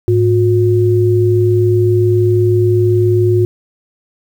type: tone pair together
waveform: sine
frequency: 106.76 / 359.1 Hz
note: G#2 / F4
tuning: +48 / +48 cents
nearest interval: octave + major sixth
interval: 2100 cents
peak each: -11 dBFS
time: 0.08-3.45 s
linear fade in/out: 0 ms
effects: 7-bit